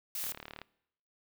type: noise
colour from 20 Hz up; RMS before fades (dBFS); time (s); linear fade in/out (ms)
blue; -37; 0.15-0.32; 2
type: click train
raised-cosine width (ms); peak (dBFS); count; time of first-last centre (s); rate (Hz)
0.3; -27; 15; 0.24-0.616; 37.2
effects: noise-tail reverb RT60 0.8 s tail -23 dB re dry